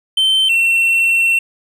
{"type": "tone pair in turn", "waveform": "triangle", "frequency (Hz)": [3097, 2709], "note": ["G7", "E7"], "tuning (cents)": [-22, 47], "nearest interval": "major second", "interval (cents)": 231, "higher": "first", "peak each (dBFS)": -9, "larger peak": "neither", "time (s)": [[0.17, 0.49], [0.49, 1.39]], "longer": "second", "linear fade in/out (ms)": 5, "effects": []}